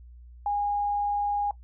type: tone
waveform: sine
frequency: 819 Hz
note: G#5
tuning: 24 cents flat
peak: -24 dBFS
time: 0.46-1.51 s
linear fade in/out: 2 ms
effects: noise-tail reverb RT60 0.1 s tail -18 dB re dry + added 60 Hz sine -45 dBFS peak until 1.63 s